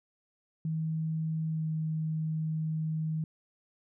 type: tone with pitch glide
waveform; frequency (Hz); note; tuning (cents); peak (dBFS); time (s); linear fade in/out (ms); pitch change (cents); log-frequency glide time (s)
sine; 159.3 to 157.74; D#3 to D#3; +41 to +24; -29; 0.65-3.24; 2; -17; 1.48-1.67
effects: none